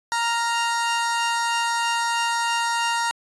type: tone pair together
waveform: sawtooth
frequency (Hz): 932.3 / 1396.9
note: A#5 / F6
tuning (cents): 0 / 0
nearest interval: perfect fifth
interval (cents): 700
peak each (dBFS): -18 / -24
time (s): 0.12-3.11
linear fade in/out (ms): 0
effects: resampled to 22050 Hz